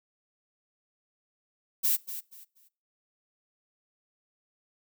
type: noise with echo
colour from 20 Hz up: violet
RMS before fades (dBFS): -25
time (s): 1.83-1.97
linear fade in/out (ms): 20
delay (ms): 240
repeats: 3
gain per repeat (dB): -12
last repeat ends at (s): 2.69
effects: noise-tail reverb RT60 0.4 s tail -23 dB re dry